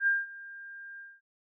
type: tone with ADSR envelope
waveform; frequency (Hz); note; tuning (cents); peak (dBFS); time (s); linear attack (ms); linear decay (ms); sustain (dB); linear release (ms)
sine; 1600; G6; +35; -21; 0-1.21; 69; 190; -21; 220
effects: none